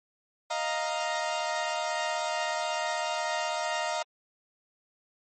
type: chord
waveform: sawtooth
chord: Eb suspended second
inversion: none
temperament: equal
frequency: 622.3 / 698.5 / 932.3 Hz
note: Eb5 / F5 / Bb5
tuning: 0 / 0 / 0 cents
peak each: -29 dBFS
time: 0.5-4.03 s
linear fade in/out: 10 ms
effects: MP3 32 kbps